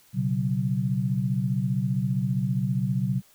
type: chord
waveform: sine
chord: B suspended second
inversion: none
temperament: equal with one note detuned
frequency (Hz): 123.47 / 138.59 / 188.12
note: B2 / C#3 / F#3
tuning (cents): 0 / 0 / +29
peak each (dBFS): -27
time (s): 0.13-3.22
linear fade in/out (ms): 50
effects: white hiss -58 dBFS RMS until 3.34 s